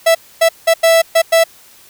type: tone bursts at uneven times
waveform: 45% pulse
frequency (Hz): 659.3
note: E5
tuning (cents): 0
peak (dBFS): -7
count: 6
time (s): 0.06-0.15 / 0.41-0.49 / 0.67-0.74 / 0.83-1.02 / 1.15-1.22 / 1.32-1.44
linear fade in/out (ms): 10
effects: white hiss -44 dBFS RMS until 1.89 s